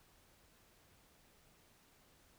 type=silence; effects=pink hiss -68 dBFS RMS until 2.38 s